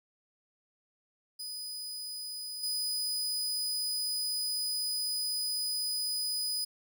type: tone with level steps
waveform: sawtooth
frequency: 4978 Hz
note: D#8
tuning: in tune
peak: -35 / -28 dBFS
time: 1.39-6.65 s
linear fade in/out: 10 ms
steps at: 2.63 s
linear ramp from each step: 5 ms
effects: none